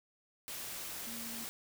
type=tone in noise; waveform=sine; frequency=230.5 Hz; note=A#3; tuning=19 cents flat; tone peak=-47 dBFS; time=1.07-1.44 s; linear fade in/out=0 ms; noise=white; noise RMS=-43 dBFS; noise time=0.48-1.49 s; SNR=-7 dB; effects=none